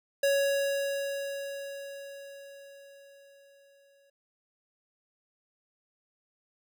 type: tone with exponential decay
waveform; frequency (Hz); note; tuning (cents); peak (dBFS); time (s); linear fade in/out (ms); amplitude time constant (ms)
square; 557; C#5; +8; -23; 0.23-4.1; 5; 840
effects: none